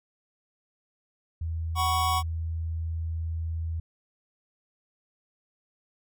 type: tone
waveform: sine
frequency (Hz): 81.7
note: E2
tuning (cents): -15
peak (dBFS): -28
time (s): 1.41-3.8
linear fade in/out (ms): 5
type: chord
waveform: square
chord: F# suspended fourth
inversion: none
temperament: equal with one note detuned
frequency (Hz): 748.6 / 987.8 / 1108.7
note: F#5 / B5 / C#6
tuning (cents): +20 / 0 / 0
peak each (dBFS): -30 / -33 / -27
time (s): 1.75-2.23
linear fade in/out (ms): 50
effects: none